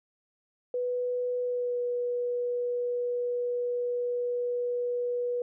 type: tone with pitch glide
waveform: sine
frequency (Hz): 493.9 to 487.1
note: B4 to B4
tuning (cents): 0 to -24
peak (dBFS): -27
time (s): 0.74-5.42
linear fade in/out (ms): 2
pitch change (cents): -24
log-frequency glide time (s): 1.42-1.79
effects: none